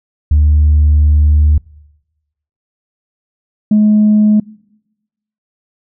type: tone pair in turn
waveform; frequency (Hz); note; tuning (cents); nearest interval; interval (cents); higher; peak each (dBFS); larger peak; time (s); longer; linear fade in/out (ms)
sine; 74.9 / 211.8; D2 / G#3; +35 / +34; octave + tritone; 1799; second; -4; neither; 0.31-1.58 / 3.71-4.4; first; 5
effects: noise-tail reverb RT60 1.0 s tail -25 dB re dry + tanh soft clip ceiling -3 dBFS